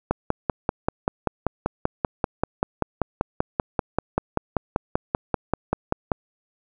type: click train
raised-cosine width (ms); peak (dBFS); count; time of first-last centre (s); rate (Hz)
1; -6; 32; 0.11-6.118; 5.16
effects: none

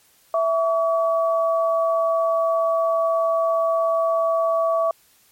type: tone pair together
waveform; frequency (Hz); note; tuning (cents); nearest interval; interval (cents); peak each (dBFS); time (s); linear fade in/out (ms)
sine; 659.3 / 1137.5; E5 / C#6; 0 / +44; major sixth; 944; -18 / -23; 0.34-4.91; 2
effects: white hiss -57 dBFS RMS until 5.31 s + MP3 64 kbps

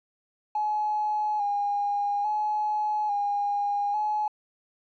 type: tone with vibrato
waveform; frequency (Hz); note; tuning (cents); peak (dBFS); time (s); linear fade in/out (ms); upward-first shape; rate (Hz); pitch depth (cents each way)
triangle; 830.6; G#5; 0; -20; 0.55-4.28; 5; square; 0.59; 34
effects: tanh soft clip ceiling -22 dBFS + resampled to 16000 Hz

